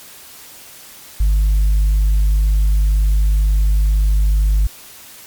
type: tone with tanh clipping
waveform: sine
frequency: 51 Hz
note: G#1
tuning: 31 cents flat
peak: -11 dBFS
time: 1.2-4.67 s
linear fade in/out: 5 ms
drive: 1 dB
effects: white hiss -39 dBFS RMS until 5.26 s + MP3 96 kbps